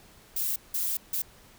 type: noise bursts at uneven times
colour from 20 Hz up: violet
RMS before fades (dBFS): -29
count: 3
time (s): 0.36-0.56 / 0.74-0.97 / 1.13-1.22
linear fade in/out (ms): 5
effects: pink hiss -55 dBFS RMS until 1.58 s